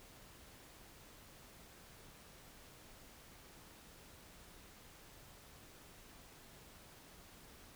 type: silence
effects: pink hiss -59 dBFS RMS until 7.75 s